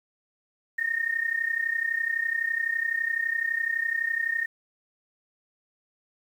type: tone with amplitude modulation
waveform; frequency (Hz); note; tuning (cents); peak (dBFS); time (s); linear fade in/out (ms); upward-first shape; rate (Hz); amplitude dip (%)
sine; 1838; A#6; -25; -21; 0.78-4.46; 10; sine; 31.9; 80
effects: 9-bit